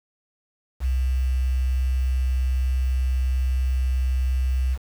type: tone with quantisation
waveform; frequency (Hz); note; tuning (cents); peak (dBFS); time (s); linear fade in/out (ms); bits
sine; 64.2; C2; -32; -19; 0.8-4.78; 50; 7
effects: none